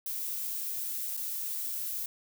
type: noise with dropouts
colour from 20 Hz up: violet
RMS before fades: -35 dBFS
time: 0.06-2.06 s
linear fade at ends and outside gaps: 2 ms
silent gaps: 1.168-1.173 s
effects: none